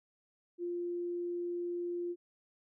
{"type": "tone", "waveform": "sine", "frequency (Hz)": 349.2, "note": "F4", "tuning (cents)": 0, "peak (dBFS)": -34, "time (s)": [0.58, 2.16], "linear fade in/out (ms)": 50, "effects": []}